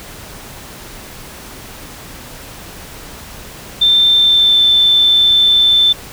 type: tone with pitch glide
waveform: sine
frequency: 3570 to 3539 Hz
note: A7 to A7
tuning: +24 to +9 cents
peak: -7 dBFS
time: 3.81-5.93 s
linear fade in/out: 10 ms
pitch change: -15 cents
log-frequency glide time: 4.15-4.62 s
effects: pink hiss -33 dBFS RMS until 6.12 s